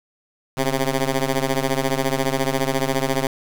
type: ring-modulated tone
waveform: 10% pulse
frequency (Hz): 134.2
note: C3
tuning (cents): +44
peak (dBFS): -8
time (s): 0.57-3.27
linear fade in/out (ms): 2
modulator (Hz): 127
effects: none